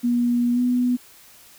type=tone with pitch glide; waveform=sine; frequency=240.9 to 247.1 Hz; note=B3 to B3; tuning=-43 to +1 cents; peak=-17 dBFS; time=0.03-0.97 s; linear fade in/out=20 ms; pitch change=+44 cents; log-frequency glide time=0.53-0.6 s; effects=white hiss -49 dBFS RMS until 1.58 s